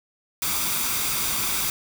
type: noise with comb filter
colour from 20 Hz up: white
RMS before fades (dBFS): -25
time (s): 0.42-1.7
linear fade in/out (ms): 2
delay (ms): 0.84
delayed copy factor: +0.5
effects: none